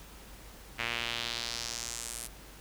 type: tone with band-pass filter sweep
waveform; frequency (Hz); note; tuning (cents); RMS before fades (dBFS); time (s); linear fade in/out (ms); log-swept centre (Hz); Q
sawtooth; 117.7; A#2; +17; -37; 0.78-2.28; 20; 2300 to 10000; 2.1
effects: added 50 Hz sine -52 dBFS peak until 2.6 s + pink hiss -52 dBFS RMS until 2.6 s